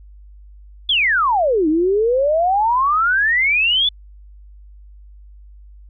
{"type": "exponential two-way sweep", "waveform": "sine", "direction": "down then up", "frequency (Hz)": [3519, 301.1, 3519], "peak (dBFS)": -13, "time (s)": [0.89, 3.89], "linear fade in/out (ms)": 5, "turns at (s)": 1.68, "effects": ["added 50 Hz sine -39 dBFS peak until 5.89 s"]}